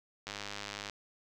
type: click train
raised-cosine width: 0.2 ms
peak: -22 dBFS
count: 65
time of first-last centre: 0.27-0.897 s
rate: 102 Hz
effects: none